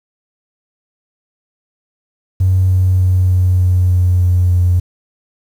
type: tone with pitch steps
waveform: triangle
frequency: 93.1 / 92.51 / 91.92 / 91.34 / 90.76 / 90.19 / 89.62 / 89.05 Hz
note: F#2 / F#2 / F#2 / F#2 / F#2 / F#2 / F2 / F2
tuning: +11 / 0 / -11 / -22 / -33 / -44 / +45 / +34 cents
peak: -5 dBFS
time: 2.4-4.8 s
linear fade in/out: 10 ms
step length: 300 ms
effects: tanh soft clip ceiling -6 dBFS + 7-bit